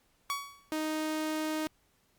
sawtooth tone with exponential decay, 1125 Hz, C#6, 25 cents sharp, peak -25 dBFS, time 0.3-0.71 s, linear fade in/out 0 ms, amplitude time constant 87 ms
sawtooth tone, 311.1 Hz, D#4, in tune, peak -27 dBFS, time 0.72-1.67 s, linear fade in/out 0 ms
effects pink hiss -70 dBFS RMS until 2.18 s + Opus 48 kbps

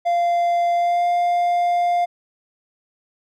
triangle tone with pitch glide, 693 to 701.5 Hz, F5 to F5, -14 to +8 cents, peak -14 dBFS, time 0.05-2.06 s, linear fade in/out 20 ms, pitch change +22 cents, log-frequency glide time 0.74-1.06 s, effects none

